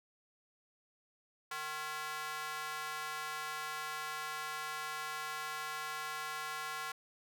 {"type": "tone with high-pass filter", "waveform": "square", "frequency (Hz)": 153.3, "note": "D#3", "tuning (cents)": -25, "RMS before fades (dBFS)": -41, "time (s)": [1.51, 6.92], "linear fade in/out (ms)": 5, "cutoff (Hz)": 1200, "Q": 1.9, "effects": []}